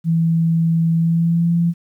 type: tone with pitch glide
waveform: sine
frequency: 164.81 to 169.93 Hz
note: E3 to F3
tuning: 0 to -47 cents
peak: -13 dBFS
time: 0.04-1.74 s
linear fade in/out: 50 ms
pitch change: +53 cents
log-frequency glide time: 0.95-1.53 s
effects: 9-bit